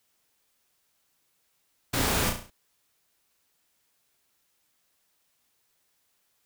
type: noise with echo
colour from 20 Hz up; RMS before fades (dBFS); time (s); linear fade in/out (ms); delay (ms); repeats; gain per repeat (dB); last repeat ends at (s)
pink; -27; 1.93-2.3; 10; 34; 6; -5; 2.504
effects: white hiss -72 dBFS RMS until 6.45 s